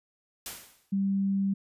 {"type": "noise with exponential decay", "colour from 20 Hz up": "white", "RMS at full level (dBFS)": -35, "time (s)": [0.46, 0.92], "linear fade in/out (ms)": 1, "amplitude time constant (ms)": 100}
{"type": "tone", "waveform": "sine", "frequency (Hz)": 196, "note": "G3", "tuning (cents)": 0, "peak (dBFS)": -24, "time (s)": [0.92, 1.54], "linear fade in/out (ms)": 10}
{"effects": ["resampled to 32000 Hz"]}